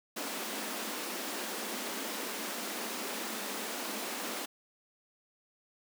pink high-pass noise, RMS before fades -38 dBFS, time 0.16-4.46 s, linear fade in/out 10 ms, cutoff 200 Hz, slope 96 dB/octave, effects none

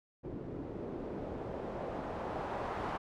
white noise with low-pass filter sweep, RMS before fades -40 dBFS, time 0.23-2.98 s, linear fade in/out 20 ms, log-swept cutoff 310 to 1000 Hz, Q 1.3, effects none

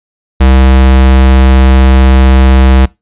square tone, 65.41 Hz, C2, in tune, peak -3 dBFS, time 0.4-2.86 s, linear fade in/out 10 ms, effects noise-tail reverb RT60 0.2 s tail -21 dB re dry + resampled to 8000 Hz

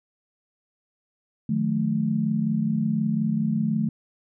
sine tone cluster, 153.4 / 178.9 / 217.6 Hz, D#3 / F3 / A3, -24 / +42 / -19 cents, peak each -27 / -28 / -23 dBFS, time 1.49-3.89 s, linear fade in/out 5 ms, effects none

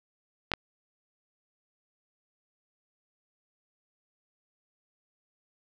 clicks, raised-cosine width 0.3 ms, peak -11 dBFS, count 2, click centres 0.517 / 0.537 s, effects none

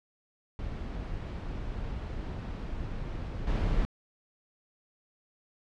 brown noise with level steps, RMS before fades -36 / -28 dBFS, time 0.59-3.85 s, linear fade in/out 0 ms, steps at 3.47 s, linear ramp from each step 5 ms, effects low-pass 4000 Hz 12 dB/octave

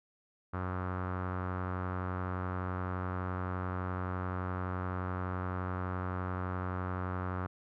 sawtooth tone with low-pass filter, 91.7 Hz, F#2, 15 cents flat, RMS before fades -36 dBFS, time 0.53-7.47 s, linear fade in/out 10 ms, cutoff 1300 Hz, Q 3.8, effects none

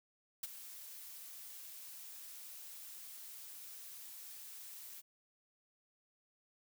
blue noise with ADSR envelope, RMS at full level -38 dBFS, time 0.43-5.02 s, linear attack 6 ms, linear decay 24 ms, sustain -13 dB, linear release 26 ms, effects none

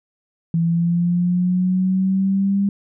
sine linear sweep, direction up, 165.6 to 200 Hz, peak -15 dBFS, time 0.54-2.69 s, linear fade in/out 2 ms, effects none

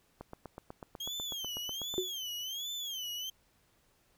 click train, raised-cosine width 1 ms, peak -29 dBFS, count 15, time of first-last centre 0.21-1.941 s, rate 8.09 Hz
35% pulse tone with vibrato, 3200 Hz, G7, 35 cents sharp, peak -35 dBFS, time 1-3.3 s, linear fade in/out 5 ms, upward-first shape sine, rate 1.3 Hz, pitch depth 170 cents each way
sine tone with exponential decay, 370 Hz, F#4, in tune, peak -25 dBFS, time 1.98-2.12 s, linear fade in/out 0 ms, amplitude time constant 29 ms
effects pink hiss -70 dBFS RMS until 4.17 s

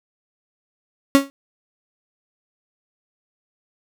35% pulse tone with exponential decay, 276.3 Hz, C#4, 6 cents flat, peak -5 dBFS, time 1.15-1.3 s, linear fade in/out 0 ms, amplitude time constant 32 ms, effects none

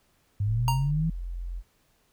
sine linear sweep, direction up, 98 to 164.81 Hz, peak -23 dBFS, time 0.4-1.1 s, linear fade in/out 5 ms
sine tone, 43.65 Hz, F1, in tune, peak -31 dBFS, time 0.45-1.63 s, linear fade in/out 50 ms
square tone with exponential decay, 932.3 Hz, A#5, in tune, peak -22 dBFS, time 0.68-0.91 s, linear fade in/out 1 ms, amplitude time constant 50 ms
effects pink hiss -67 dBFS RMS until 2.12 s

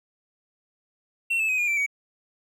triangle tone with pitch steps, 2714 / 2616 / 2521 / 2429 / 2341 / 2256 Hz, E7 / E7 / D#7 / D#7 / D7 / C#7, +50 / -14 / +22 / -42 / -6 / +30 cents, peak -20 dBFS, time 1.3-1.864 s, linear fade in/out 10 ms, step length 94 ms, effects none

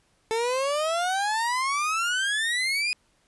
30% pulse exponential sweep, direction up, 440.1 to 2500 Hz, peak -21 dBFS, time 0.31-2.93 s, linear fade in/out 0 ms, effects pink hiss -66 dBFS RMS until 3.27 s + resampled to 24000 Hz

